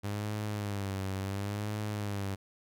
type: tone with vibrato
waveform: sawtooth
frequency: 100.8 Hz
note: G2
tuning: 49 cents sharp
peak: -29 dBFS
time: 0.03-2.36 s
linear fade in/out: 20 ms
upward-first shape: sine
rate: 0.71 Hz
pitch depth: 84 cents each way
effects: none